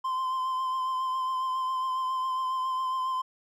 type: tone with vibrato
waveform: triangle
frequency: 1037 Hz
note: C6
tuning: 16 cents flat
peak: -25 dBFS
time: 0.04-3.22 s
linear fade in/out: 10 ms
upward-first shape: triangle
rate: 7.3 Hz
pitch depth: 28 cents each way
effects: none